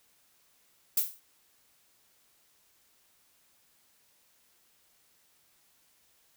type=noise with exponential decay; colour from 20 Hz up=violet; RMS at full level=-22 dBFS; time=0.97-1.2 s; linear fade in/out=5 ms; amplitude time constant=48 ms; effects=white hiss -67 dBFS RMS until 6.36 s